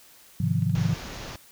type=chord; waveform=sine; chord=F minor seventh; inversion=first; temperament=just; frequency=104.77 / 130.96 / 157.15 / 174.61 Hz; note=Ab2 / C3 / Eb3 / F3; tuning=+16 / +2 / +18 / 0 cents; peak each=-27 dBFS; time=0.4-0.94 s; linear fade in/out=5 ms
type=clicks; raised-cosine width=0.2 ms; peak=-33 dBFS; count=3; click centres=0.623 / 0.697 / 0.889 s
type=low-pass noise; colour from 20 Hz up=pink; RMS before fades=-38 dBFS; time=0.75-1.36 s; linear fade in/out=2 ms; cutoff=6900 Hz; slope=96 dB/octave
effects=white hiss -53 dBFS RMS until 1.51 s